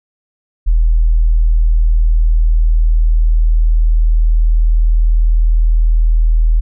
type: tone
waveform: sine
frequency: 40.06 Hz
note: E1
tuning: 49 cents flat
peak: -7 dBFS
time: 0.66-6.61 s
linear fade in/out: 20 ms
effects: none